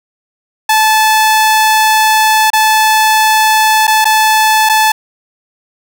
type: tone with dropouts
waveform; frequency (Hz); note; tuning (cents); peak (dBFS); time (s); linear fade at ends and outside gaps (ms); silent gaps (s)
sawtooth; 870; A5; -20; -3; 0.69-4.92; 5; 2.503-2.532 / 3.87-3.877 / 4.045-4.053 / 4.691-4.695
effects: none